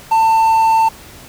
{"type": "tone with quantisation", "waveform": "triangle", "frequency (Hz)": 894, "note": "A5", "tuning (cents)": 27, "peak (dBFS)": -7, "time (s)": [0.11, 0.89], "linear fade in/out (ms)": 10, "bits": 6, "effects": ["pink hiss -38 dBFS RMS until 1.28 s"]}